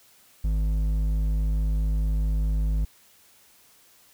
sine tone with hard clipping, 52.3 Hz, G#1, 13 cents sharp, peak -23 dBFS, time 0.44-2.85 s, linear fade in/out 5 ms, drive 7 dB, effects white hiss -57 dBFS RMS until 4.13 s

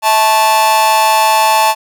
45% pulse tone with amplitude modulation, 875 Hz, A5, 10 cents flat, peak -4 dBFS, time 0.02-1.75 s, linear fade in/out 50 ms, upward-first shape sine, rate 226 Hz, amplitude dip 85%, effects none

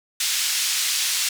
white band-pass noise, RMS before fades -23 dBFS, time 0.2-1.29 s, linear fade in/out 5 ms, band 2400 to 7300 Hz, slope 12 dB/octave, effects none

